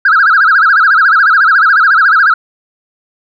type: tone with vibrato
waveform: sine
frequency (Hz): 1448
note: F#6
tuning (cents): -38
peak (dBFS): -3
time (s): 0.05-2.34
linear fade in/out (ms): 5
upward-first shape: sine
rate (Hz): 14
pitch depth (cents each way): 220
effects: tanh soft clip ceiling -1 dBFS

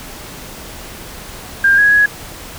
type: tone with pitch steps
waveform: sine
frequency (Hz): 1600 / 1662 / 1672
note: G6 / G#6 / G#6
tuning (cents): +35 / +1 / +11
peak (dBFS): -7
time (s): 1.64-2.06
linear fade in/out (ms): 5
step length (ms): 140
effects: pink hiss -32 dBFS RMS until 2.58 s

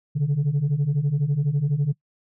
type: beating tone pair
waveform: sine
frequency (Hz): 136.5 / 148.5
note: C#3 / D3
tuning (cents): -26 / +20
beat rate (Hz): 12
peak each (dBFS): -22 / -19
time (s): 0.15-1.93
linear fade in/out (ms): 20
effects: noise-tail reverb RT60 0.1 s tail -22 dB re dry + tanh soft clip ceiling -16 dBFS

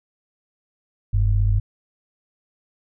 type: tone pair together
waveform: sine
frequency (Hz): 44.69 / 100.2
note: F1 / G2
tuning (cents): +41 / +38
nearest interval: octave + major second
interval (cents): 1397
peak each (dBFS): -18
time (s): 1.13-1.6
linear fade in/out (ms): 10
effects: none

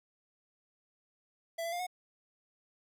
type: tone with pitch steps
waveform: square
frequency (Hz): 666 / 675 / 703 / 728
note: E5 / E5 / F5 / F#5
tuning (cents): +18 / +41 / +11 / -28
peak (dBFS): -35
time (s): 1.58-1.868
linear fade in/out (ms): 10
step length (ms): 72
effects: 12-bit

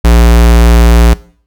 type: tone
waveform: square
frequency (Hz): 58.27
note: A#1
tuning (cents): 0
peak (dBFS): -3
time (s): 0.04-1.14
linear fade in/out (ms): 10
effects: noise-tail reverb RT60 0.5 s tail -20 dB re dry

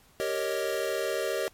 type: chord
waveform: square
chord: Eb dominant seventh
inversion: first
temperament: equal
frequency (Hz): 392 / 466.2 / 554.4 / 622.3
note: G4 / Bb4 / Db5 / Eb5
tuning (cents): 0 / 0 / 0 / 0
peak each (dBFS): -34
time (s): 0.2-1.48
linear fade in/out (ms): 0
effects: pink hiss -60 dBFS RMS until 1.53 s + MP3 64 kbps

